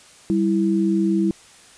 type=tone pair together; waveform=sine; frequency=195.68 / 329.1 Hz; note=G3 / E4; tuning=-3 / -3 cents; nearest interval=major sixth; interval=900 cents; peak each=-19 dBFS; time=0.3-1.31 s; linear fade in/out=0 ms; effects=white hiss -48 dBFS RMS until 1.77 s + resampled to 22050 Hz